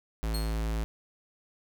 square tone, 54.8 Hz, A1, 6 cents flat, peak -29 dBFS, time 0.23-0.84 s, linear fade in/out 0 ms
sawtooth tone with exponential decay, 4288 Hz, C8, 42 cents sharp, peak -31 dBFS, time 0.34-0.65 s, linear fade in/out 5 ms, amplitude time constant 67 ms
effects none

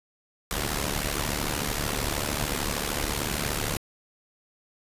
pink noise with amplitude modulation, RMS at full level -25 dBFS, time 0.51-3.77 s, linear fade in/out 0 ms, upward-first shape sine, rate 73.2 Hz, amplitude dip 80%, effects resampled to 32000 Hz

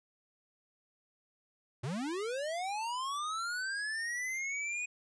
square linear sweep, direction up, 110.3 to 2489 Hz, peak -35 dBFS, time 1.83-4.86 s, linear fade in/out 10 ms, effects resampled to 22050 Hz

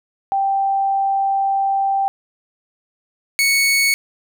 sine / sawtooth tone pair in turn, 784 / 2217 Hz, G5 / C#7, 0 / 0 cents, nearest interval octave + tritone, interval 1800 cents, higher second, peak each -15 / -10 dBFS, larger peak second, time 0.32-2.08 / 3.39-3.94 s, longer first, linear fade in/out 0 ms, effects none

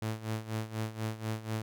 sawtooth tone with tremolo, 110 Hz, A2, in tune, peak -27 dBFS, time 0.02-1.62 s, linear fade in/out 0 ms, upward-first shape sine, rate 4.1 Hz, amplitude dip 80%, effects none

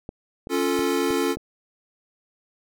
clicks, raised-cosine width 2 ms, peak -20 dBFS, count 5, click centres 0.091 / 0.471 / 0.792 / 1.106 / 1.37 s
square chord, Db augmented, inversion none, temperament equal, 277.2 / 349.2 / 440 Hz, Db4 / F4 / A4, 0 / 0 / 0 cents, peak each -26 dBFS, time 0.49-1.36 s, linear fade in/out 50 ms
effects none

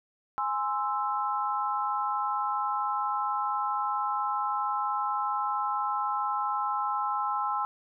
sine chord, Ab augmented, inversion none, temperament equal with one note detuned, 830.6 / 1042.9 / 1318.5 Hz, Ab5 / C6 / E6, 0 / -6 / 0 cents, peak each -31 dBFS, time 0.38-7.65 s, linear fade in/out 0 ms, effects none

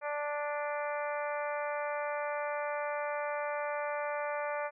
harmonic tone with a mistuned harmonic, 293.4 Hz, D4, 2 cents flat, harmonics 2 / 3 / 4 / 5 / 6 / 7 / 8, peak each -35 / -39 / -41 / -43 / -45 / -46 / -47 dBFS, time 0.01-4.71 s, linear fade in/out 50 ms, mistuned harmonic 8, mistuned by +16 cents, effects none

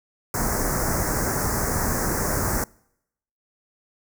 pink band-stop noise, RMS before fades -24 dBFS, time 0.34-2.64 s, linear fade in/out 2 ms, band 1900 to 5400 Hz, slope 48 dB/octave, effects noise-tail reverb RT60 0.8 s tail -26 dB re dry

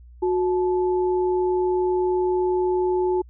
sine tone pair together, 364.9 / 868 Hz, F#4 / A5, -24 / -24 cents, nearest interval octave + minor third, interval 1500 cents, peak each -19 / -28 dBFS, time 0.22-3.22 s, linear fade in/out 10 ms, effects added 60 Hz sine -43 dBFS peak until 3.29 s

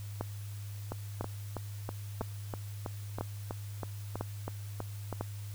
two click trains, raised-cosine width 1 ms, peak -22 / -20 dBFS, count 14 / 6, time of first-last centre 0.92-5.127 / 0.21-5.21 s, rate 3.09 / 1 Hz, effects added 102 Hz sine -39 dBFS peak until 5.54 s + white hiss -54 dBFS RMS until 5.54 s

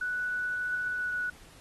sine tone with pitch glide, 1480 to 1471.5 Hz, F#6 to F#6, 0 to -10 cents, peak -29 dBFS, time 0.01-1.3 s, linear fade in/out 5 ms, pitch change -10 cents, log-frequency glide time 0.95-1.13 s, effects pink hiss -55 dBFS RMS until 1.6 s + AAC 32 kbps

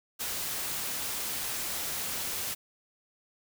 white noise, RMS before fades -34 dBFS, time 0.19-2.55 s, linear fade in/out 20 ms, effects none

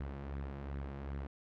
sawtooth tone with flanger, 69.3 Hz, C#2, in tune, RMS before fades -42 dBFS, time 0-1.27 s, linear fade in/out 5 ms, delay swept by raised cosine 0.51 to 6.01 ms, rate 2.6 Hz, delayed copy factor +0.5, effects low-pass 2000 Hz 12 dB/octave

